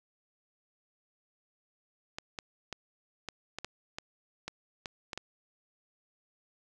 clicks, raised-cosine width 0.2 ms, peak -20 dBFS, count 11, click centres 2.185 / 2.388 / 2.727 / 3.287 / 3.586 / 3.646 / 3.985 / 4.48 / 4.858 / 5.132 / 5.176 s, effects none

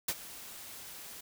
white noise with ADSR envelope, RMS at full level -30 dBFS, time 0.08-1.21 s, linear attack 6 ms, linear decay 49 ms, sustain -17 dB, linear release 7 ms, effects none

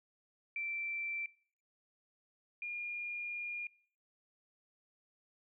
sine tone pair in turn, 2342 / 2419 Hz, D7 / D#7, -5 / -49 cents, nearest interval minor second, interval 56 cents, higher second, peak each -36 / -38 dBFS, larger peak first, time 0.56-1.26 / 2.62-3.67 s, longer second, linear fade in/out 2 ms, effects noise-tail reverb RT60 0.6 s tail -24 dB re dry

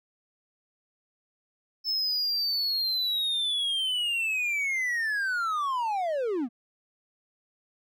triangle linear sweep, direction down, 5274 to 217.5 Hz, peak -24 dBFS, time 1.84-6.49 s, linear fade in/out 50 ms, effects none

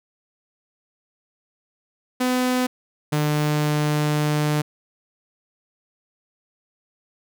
sawtooth tone pair in turn, 252.3 / 150.02 Hz, B3 / D3, +37 / +37 cents, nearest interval major sixth, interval 900 cents, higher first, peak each -15 dBFS, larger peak neither, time 2.2-2.67 / 3.12-4.62 s, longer second, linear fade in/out 10 ms, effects none

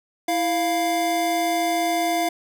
square tone pair together, 329.6 / 698.5 Hz, E4 / F5, 0 / 0 cents, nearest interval octave + minor second, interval 1300 cents, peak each -26 / -22 dBFS, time 0.28-2.29 s, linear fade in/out 5 ms, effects none

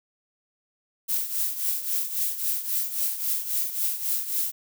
violet noise with tremolo, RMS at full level -24 dBFS, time 1.08-4.52 s, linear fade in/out 20 ms, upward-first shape triangle, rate 3.7 Hz, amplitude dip 75%, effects none

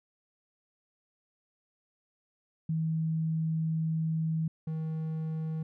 sine / triangle tone pair in turn, 160.4 / 158.74 Hz, E3 / D#3, -47 / +35 cents, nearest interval unison, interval 18 cents, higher first, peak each -27 / -29 dBFS, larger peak first, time 2.69-4.48 / 4.67-5.63 s, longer first, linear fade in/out 5 ms, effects none

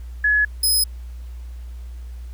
sine / 15% pulse tone pair in turn, 1696 / 5082 Hz, G#6 / D#8, +36 / +36 cents, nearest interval octave + perfect fifth, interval 1900 cents, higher second, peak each -14 / -10 dBFS, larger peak second, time 0.24-0.45 / 0.63-0.84 s, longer neither, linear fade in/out 5 ms, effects added 60 Hz sine -31 dBFS peak until 2.33 s + pink hiss -55 dBFS RMS until 2.33 s

